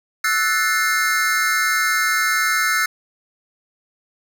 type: chord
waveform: square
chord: F# half-diminished seventh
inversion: third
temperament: equal with one note detuned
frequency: 1318.5 / 1480 / 1760 / 2119 Hz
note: E6 / F#6 / A6 / C7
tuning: 0 / 0 / 0 / +21 cents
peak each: -23 dBFS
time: 0.24-2.86 s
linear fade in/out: 5 ms
effects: none